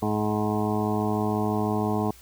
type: harmonic tone with a mistuned harmonic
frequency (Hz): 106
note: G#2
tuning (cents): +36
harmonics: 1 / 2 / 3 / 4 / 6 / 7 / 8 / 9 / 10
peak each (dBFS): -30 / -27 / -31 / -30 / -36 / -32 / -36 / -36 / -37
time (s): 0.02-2.11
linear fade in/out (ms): 5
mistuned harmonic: 9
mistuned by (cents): +15
effects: added 60 Hz sine -52 dBFS peak until 2.21 s + white hiss -52 dBFS RMS until 2.21 s